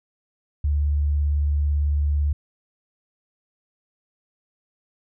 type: tone with vibrato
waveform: sine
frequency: 73 Hz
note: D2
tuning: 10 cents flat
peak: -18 dBFS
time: 0.64-2.33 s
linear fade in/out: 5 ms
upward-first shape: sine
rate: 18 Hz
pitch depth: 19 cents each way
effects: none